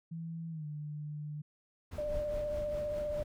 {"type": "tone with pitch glide", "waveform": "sine", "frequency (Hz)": [164.81, 149.4], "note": ["E3", "D3"], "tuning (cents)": [0, 30], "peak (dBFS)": -38, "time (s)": [0.11, 1.42], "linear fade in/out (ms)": 10, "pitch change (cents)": -170, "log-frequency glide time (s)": [0.5, 0.66]}
{"type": "noise with tremolo", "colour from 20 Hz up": "brown", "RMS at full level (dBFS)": -40, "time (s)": [1.91, 3.24], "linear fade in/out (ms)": 10, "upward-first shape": "triangle", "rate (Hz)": 4.9, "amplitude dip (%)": 60}
{"type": "tone with vibrato", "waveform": "sine", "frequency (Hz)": 595, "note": "D5", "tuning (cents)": 22, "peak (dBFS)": -33, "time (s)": [1.98, 3.23], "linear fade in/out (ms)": 5, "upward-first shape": "square", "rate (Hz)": 15, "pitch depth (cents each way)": 16}
{"effects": []}